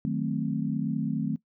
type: chord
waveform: sine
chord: D# diminished seventh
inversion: none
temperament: equal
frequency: 155.56 / 185 / 220 / 261.6 Hz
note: D#3 / F#3 / A3 / C4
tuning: 0 / 0 / 0 / 0 cents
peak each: -31 / -33 / -30 / -32 dBFS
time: 0.05-1.36 s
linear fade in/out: 0 ms
effects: noise-tail reverb RT60 0.1 s tail -19 dB re dry